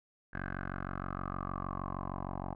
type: tone with low-pass filter sweep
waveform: 10% pulse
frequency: 46.44 Hz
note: F#1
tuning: 7 cents sharp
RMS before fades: -39 dBFS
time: 0.33-2.55 s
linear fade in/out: 10 ms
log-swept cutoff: 1600 to 900 Hz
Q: 7.4
effects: none